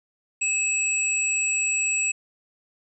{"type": "tone pair together", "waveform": "sine", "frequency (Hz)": [2600, 7758], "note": ["E7", "B8"], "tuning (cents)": [-24, -32], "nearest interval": "octave + perfect fifth", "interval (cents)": 1892, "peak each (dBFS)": -24, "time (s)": [0.41, 2.12], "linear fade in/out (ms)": 10, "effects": []}